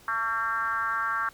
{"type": "tone with frequency modulation", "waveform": "sine", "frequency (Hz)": 1359, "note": "F6", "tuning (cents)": -48, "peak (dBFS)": -25, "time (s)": [0.08, 1.29], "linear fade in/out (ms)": 2, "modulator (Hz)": 232, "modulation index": 1.4, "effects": ["pink hiss -54 dBFS RMS until 1.33 s"]}